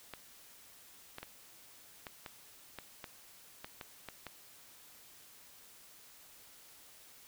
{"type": "clicks", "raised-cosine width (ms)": 0.3, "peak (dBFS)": -27, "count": 11, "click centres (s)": [0.137, 1.184, 1.23, 2.068, 2.262, 2.787, 3.042, 3.645, 3.812, 4.087, 4.267], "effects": ["white hiss -58 dBFS RMS until 7.27 s"]}